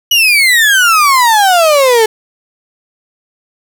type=exponential sweep; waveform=35% pulse; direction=down; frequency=2960 to 428.7 Hz; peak=-4 dBFS; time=0.11-2.06 s; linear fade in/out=5 ms; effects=none